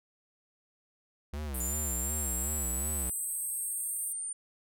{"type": "tone with vibrato", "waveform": "square", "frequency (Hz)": 69.3, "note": "C#2", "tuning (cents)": 0, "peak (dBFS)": -35, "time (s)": [1.33, 3.1], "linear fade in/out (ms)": 5, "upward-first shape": "sine", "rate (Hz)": 2.7, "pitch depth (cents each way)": 170}
{"type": "band-pass noise", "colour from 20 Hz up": "pink", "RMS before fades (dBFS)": -39, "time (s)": [1.54, 4.13], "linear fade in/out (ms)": 5, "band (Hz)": [8300, 15000], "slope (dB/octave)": 96}
{"type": "exponential sweep", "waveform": "sine", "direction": "up", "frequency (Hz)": [7100, 9010], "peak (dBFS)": -34, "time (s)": [1.6, 4.33], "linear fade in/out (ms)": 5}
{"effects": []}